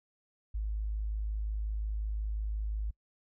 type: tone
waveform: sine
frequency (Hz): 52.8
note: G#1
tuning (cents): +29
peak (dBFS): -31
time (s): 0.54-2.91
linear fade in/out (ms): 10
effects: noise-tail reverb RT60 0.1 s tail -26 dB re dry